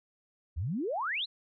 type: exponential sweep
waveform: sine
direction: up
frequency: 69.3 to 4240 Hz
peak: -30 dBFS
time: 0.56-1.26 s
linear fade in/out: 20 ms
effects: none